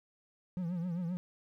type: tone with vibrato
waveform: triangle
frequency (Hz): 174.61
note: F3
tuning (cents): 0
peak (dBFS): -31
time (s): 0.57-1.17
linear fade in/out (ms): 0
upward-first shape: triangle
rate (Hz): 7.6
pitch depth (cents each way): 120
effects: 12-bit